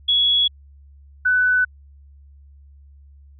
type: tone pair in turn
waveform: sine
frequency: 3361 / 1497.2 Hz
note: G#7 / F#6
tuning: +20 / +20 cents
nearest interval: octave + major second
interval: 1400 cents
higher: first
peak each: -14 dBFS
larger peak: neither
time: 0.08-0.48 / 1.25-1.65 s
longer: neither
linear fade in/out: 10 ms
effects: added 70 Hz sine -44 dBFS peak until 3.39 s